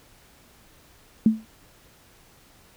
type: tone with exponential decay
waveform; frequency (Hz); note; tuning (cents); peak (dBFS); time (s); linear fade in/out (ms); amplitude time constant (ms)
sine; 220; A3; 0; -10; 1.26-1.45; 2; 40
effects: pink hiss -55 dBFS RMS until 2.76 s